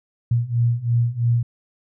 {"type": "beating tone pair", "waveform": "sine", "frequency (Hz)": [116.9, 119.9], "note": ["A#2", "A#2"], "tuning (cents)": [5, 49], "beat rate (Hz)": 3, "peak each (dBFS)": [-21, -19], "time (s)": [0.31, 1.43], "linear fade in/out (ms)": 5, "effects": []}